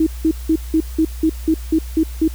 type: tone bursts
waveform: sine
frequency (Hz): 319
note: D#4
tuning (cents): +43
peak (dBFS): -11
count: 10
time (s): 0-2.28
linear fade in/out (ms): 5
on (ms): 66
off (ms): 180
effects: added 60 Hz sine -26 dBFS peak until 2.34 s + white hiss -41 dBFS RMS until 2.34 s